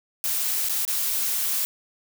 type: noise with dropouts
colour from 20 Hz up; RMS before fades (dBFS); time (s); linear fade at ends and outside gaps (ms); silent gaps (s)
blue; -25; 0.24-1.65; 0; 0.687-0.695 / 0.851-0.878
effects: none

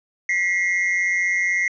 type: tone pair together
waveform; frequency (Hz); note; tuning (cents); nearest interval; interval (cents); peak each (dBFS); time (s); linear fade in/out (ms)
triangle; 1943 / 2127; B6 / C7; -29 / +28; major second; 157; -20 / -19; 0.29-1.68; 2
effects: resampled to 16000 Hz

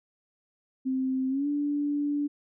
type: tone with pitch glide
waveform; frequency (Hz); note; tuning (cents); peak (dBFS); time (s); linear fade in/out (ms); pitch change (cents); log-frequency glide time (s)
sine; 261.6 to 290.3; C4 to D4; 0 to -20; -25; 0.85-2.28; 20; +180; 1.29-1.47
effects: none

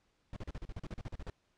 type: noise bursts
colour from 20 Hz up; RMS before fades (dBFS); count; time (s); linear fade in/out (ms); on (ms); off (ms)
brown; -41; 14; 0.33-1.3; 2; 34; 38
effects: pink hiss -75 dBFS RMS until 1.57 s + low-pass 6000 Hz 12 dB/octave

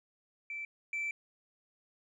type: tone pair in turn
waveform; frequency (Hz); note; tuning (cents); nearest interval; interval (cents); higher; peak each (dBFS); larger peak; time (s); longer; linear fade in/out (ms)
sine; 2329 / 2329; D7 / D7; -15 / -15; unison; 0; neither; -37 / -31; second; 0.5-0.65 / 0.93-1.11; second; 2
effects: tanh soft clip ceiling -31 dBFS

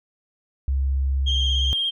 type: tone with pitch glide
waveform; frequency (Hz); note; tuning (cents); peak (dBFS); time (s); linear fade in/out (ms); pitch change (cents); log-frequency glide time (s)
sine; 67.7 to 66.81; C#2 to C2; -40 to +37; -18; 0.68-1.73; 0; -23; 1.27-1.52
type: tone with vibrato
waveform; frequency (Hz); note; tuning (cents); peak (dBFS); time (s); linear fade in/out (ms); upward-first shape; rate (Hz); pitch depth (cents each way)
sine; 3200; G7; +35; -20; 1.26-1.91; 20; square; 17; 22
effects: tanh soft clip ceiling -14 dBFS

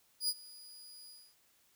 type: tone with ADSR envelope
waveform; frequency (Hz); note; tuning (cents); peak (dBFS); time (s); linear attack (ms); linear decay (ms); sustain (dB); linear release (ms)
sawtooth; 4903; D#8; -26; -26; 0.2-1.36; 86; 47; -22; 270
effects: white hiss -70 dBFS RMS until 1.75 s

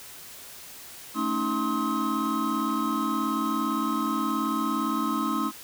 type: tone cluster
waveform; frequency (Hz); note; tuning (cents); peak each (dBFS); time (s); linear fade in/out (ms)
triangle; 219.6 / 277.8 / 316.9 / 1056 / 1276; A3 / C#4 / D#4 / C6 / D#6; -3 / +4 / +32 / +16 / +43; -29; 1.14-5.52; 50
effects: white hiss -44 dBFS RMS until 5.63 s

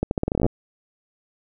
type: accelerating click train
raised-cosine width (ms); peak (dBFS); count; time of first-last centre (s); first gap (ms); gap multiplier
2; -8; 14; 0.03-0.464; 81; 0.83
effects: none

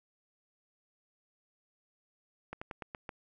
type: slowing click train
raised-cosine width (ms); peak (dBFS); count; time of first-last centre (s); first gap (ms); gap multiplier
0.5; -25; 6; 2.53-3.092; 85; 1.14
effects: none

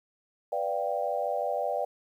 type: chord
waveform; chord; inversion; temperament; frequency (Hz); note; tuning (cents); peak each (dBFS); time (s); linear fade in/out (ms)
sine; G dominant seventh; first; equal; 493.9 / 587.3 / 698.5 / 784; B4 / D5 / F5 / G5; 0 / 0 / 0 / 0; -34 / -31 / -33 / -33; 0.52-1.85; 5
effects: 10-bit

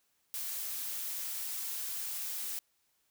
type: noise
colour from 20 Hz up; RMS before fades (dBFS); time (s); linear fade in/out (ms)
blue; -38; 0.34-2.59; 0
effects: white hiss -75 dBFS RMS until 3.1 s

